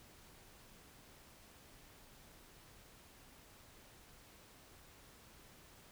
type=silence; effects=pink hiss -61 dBFS RMS until 5.91 s